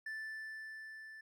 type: tone with level ramp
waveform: triangle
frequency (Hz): 1760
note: A6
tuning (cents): 0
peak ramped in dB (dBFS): -38 to -48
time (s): 0.06-1.21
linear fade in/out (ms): 5
effects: none